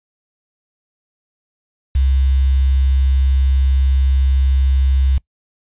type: tone with quantisation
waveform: sine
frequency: 66.6 Hz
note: C2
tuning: 31 cents sharp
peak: -11 dBFS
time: 1.95-5.18 s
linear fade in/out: 5 ms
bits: 6
effects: noise-tail reverb RT60 0.1 s tail -23 dB re dry + resampled to 8000 Hz